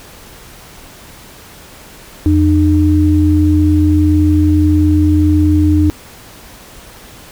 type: tone pair together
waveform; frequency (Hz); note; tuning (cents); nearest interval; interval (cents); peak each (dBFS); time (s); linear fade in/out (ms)
sine; 85.2 / 303.6; F2 / D#4; -42 / -42; octave + minor seventh; 2200; -10; 2.26-5.9; 0
effects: pink hiss -37 dBFS RMS until 7.31 s